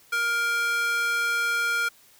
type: tone with high-pass filter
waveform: square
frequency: 468.6 Hz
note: A#4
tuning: 9 cents sharp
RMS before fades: -25 dBFS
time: 0.12-1.89 s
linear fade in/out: 10 ms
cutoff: 1600 Hz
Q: 5
effects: white hiss -56 dBFS RMS until 2.19 s